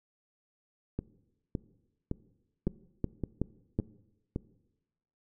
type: two click trains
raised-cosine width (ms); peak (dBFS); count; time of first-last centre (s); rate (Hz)
3; -16 / -19; 4 / 7; 2.67-3.789 / 0.99-4.361; 2.68 / 1.78
effects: noise-tail reverb RT60 1.0 s tail -20 dB re dry